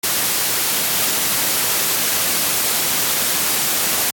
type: noise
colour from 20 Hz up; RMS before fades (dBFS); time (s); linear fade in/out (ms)
white; -18; 0.03-4.11; 10
effects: high-pass 100 Hz 12 dB/octave + AAC 64 kbps